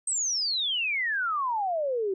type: exponential sweep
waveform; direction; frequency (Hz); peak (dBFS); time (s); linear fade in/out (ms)
sine; down; 8400 to 370; -25; 0.07-2.14; 5
effects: none